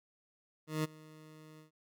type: tone with ADSR envelope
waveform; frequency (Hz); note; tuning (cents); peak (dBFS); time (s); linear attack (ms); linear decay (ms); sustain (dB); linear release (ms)
20% pulse; 155.56; D#3; 0; -25; 0.67-1.71; 170; 21; -23; 120
effects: none